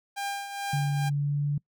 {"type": "tone with tremolo", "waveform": "sawtooth", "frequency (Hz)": 800, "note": "G5", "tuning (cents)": 35, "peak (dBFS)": -25, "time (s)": [0.16, 1.1], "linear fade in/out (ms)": 20, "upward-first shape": "triangle", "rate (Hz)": 2.3, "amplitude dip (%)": 65}
{"type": "tone with pitch glide", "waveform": "sine", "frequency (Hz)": [143.4, 144.98], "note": ["D3", "D3"], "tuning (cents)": [-41, -22], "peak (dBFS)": -24, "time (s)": [0.73, 1.58], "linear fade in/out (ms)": 5, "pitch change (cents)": 19, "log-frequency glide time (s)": [1.11, 1.47]}
{"effects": ["noise-tail reverb RT60 0.1 s tail -24 dB re dry"]}